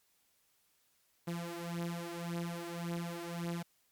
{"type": "beating tone pair", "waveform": "sawtooth", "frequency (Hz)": [170, 171.8], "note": ["F3", "F3"], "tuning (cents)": [-46, -28], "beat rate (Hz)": 1.8, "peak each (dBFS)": [-36, -37], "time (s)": [1.27, 3.63], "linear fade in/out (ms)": 10, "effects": ["white hiss -73 dBFS RMS until 3.91 s", "MP3 96 kbps"]}